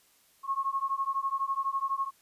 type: beating tone pair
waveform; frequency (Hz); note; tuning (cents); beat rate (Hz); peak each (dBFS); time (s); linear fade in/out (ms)
sine; 1083 / 1095; C#6 / C#6; -41 / -22; 12; -31; 0.43-2.11; 50
effects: white hiss -64 dBFS RMS until 2.21 s + resampled to 32000 Hz